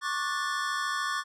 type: chord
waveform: square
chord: D major seventh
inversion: third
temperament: just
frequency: 1101.2 / 1174.7 / 1468.3 / 1762 Hz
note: C#6 / D6 / F#6 / A6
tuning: -12 / 0 / -14 / +2 cents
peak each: -34 / -35 / -37 / -34 dBFS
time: 0.01-1.24 s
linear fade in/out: 50 ms
effects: low-pass 8000 Hz 12 dB/octave